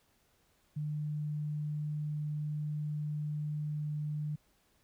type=tone; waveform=sine; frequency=150.1 Hz; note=D3; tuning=38 cents sharp; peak=-33 dBFS; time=0.76-4.36 s; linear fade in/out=10 ms; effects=pink hiss -71 dBFS RMS until 4.83 s